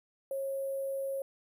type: tone with sample-and-hold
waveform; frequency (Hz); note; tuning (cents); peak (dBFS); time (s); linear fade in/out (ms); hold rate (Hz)
sine; 544; C#5; -33; -32; 0.31-1.22; 2; 11025
effects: none